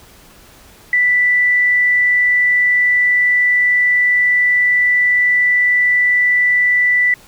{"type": "tone", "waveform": "sine", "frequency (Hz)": 1975.5, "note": "B6", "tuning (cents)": 0, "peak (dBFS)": -10, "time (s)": [0.93, 7.14], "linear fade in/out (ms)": 2, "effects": ["pink hiss -44 dBFS RMS until 7.27 s"]}